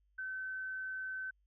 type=tone; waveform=sine; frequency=1529 Hz; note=G6; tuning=44 cents flat; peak=-38 dBFS; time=0.18-1.31 s; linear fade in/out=10 ms; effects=added 50 Hz sine -70 dBFS peak until 1.46 s